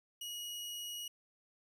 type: tone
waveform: sawtooth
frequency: 2901 Hz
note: F#7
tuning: 35 cents flat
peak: -38 dBFS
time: 0.21-1.08 s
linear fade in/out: 5 ms
effects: 13-bit